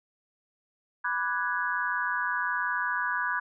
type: chord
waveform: sine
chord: G# half-diminished seventh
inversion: first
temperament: equal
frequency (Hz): 987.8 / 1174.7 / 1480 / 1661.2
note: B5 / D6 / F#6 / G#6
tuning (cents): 0 / 0 / 0 / 0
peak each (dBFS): -32 / -35 / -31 / -31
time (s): 1.04-3.4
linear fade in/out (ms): 10
effects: none